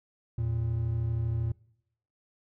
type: tone pair together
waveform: triangle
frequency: 82 / 114.78 Hz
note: E2 / A#2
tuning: -9 / -26 cents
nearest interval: tritone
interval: 583 cents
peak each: -32 / -26 dBFS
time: 0.38-1.52 s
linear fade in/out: 5 ms
effects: noise-tail reverb RT60 0.8 s tail -24 dB re dry